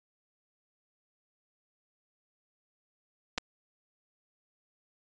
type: clicks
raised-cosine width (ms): 0.2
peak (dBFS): -14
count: 2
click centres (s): 3.378 / 3.382
effects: resampled to 16000 Hz